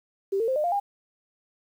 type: tone with pitch steps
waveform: sine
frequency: 392 / 452.9 / 523.3 / 604.5 / 698.5 / 807 Hz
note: G4 / A#4 / C5 / D5 / F5 / G#5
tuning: 0 / -50 / 0 / +50 / 0 / -50 cents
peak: -22 dBFS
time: 0.32-0.8 s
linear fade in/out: 10 ms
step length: 80 ms
effects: 9-bit